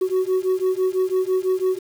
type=beating tone pair; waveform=sine; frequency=370 / 376 Hz; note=F#4 / F#4; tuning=0 / +28 cents; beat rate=6 Hz; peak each=-19 dBFS; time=0.01-1.79 s; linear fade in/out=10 ms; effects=tanh soft clip ceiling -15 dBFS + 7-bit